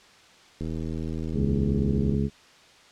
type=click train; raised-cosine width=3 ms; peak=-20 dBFS; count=124; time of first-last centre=0.61-2.146 s; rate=80.1 Hz
type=harmonic tone; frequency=69.3 Hz; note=C#2; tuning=in tune; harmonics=1 / 2 / 3 / 4 / 5 / 6; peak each=-29 / -27 / -26 / -35 / -38 / -33 dBFS; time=1.33-2.3 s; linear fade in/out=50 ms
effects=white hiss -53 dBFS RMS until 2.91 s + low-pass 5000 Hz 12 dB/octave